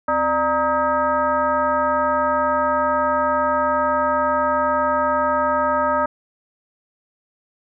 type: tone with frequency modulation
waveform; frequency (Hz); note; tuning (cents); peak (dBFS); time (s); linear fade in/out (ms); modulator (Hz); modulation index
sine; 932.3; A#5; 0; -16; 0.08-6.06; 5; 336; 1.5
effects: none